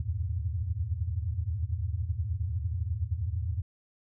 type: tone cluster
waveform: sine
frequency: 70.9 / 80.8 / 89.4 / 100.3 / 113.1 Hz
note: C#2 / E2 / F2 / G2 / A2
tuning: +40 / -34 / +41 / +40 / +48 cents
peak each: -39 / -32 / -36 / -35 / -37 dBFS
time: 0-3.62 s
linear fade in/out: 5 ms
effects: none